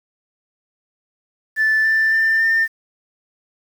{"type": "tone with pitch steps", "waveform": "sine", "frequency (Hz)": [1755, 1771.3, 1787.7, 1804.3], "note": ["A6", "A6", "A6", "A6"], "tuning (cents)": [-5, 11, 27, 43], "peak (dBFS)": -12, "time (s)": [1.56, 2.68], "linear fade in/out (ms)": 50, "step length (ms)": 280, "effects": ["tanh soft clip ceiling -10 dBFS", "7-bit"]}